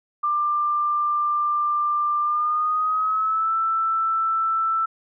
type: tone with pitch glide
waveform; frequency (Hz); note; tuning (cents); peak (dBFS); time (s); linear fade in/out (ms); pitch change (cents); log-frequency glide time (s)
sine; 1189 to 1326.9; D6 to E6; +21 to +11; -19; 0.23-4.86; 10; +190; 2.21-3.55
effects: none